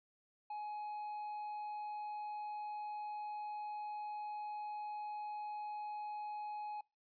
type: tone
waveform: triangle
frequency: 840 Hz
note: G#5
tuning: 19 cents sharp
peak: -39 dBFS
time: 0.5-6.81 s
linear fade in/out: 5 ms
effects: noise-tail reverb RT60 0.3 s tail -26 dB re dry + resampled to 11025 Hz